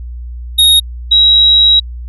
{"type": "tone pair in turn", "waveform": ["square", "sine"], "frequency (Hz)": [3746, 3851], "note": ["A#7", "B7"], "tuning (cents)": [8, -44], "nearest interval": "unison", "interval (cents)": 48, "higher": "second", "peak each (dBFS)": [-5, -4], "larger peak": "second", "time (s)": [[0.58, 0.8], [1.11, 1.8]], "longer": "second", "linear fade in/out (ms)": 10, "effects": ["added 60 Hz sine -22 dBFS peak until 2.08 s", "resampled to 32000 Hz"]}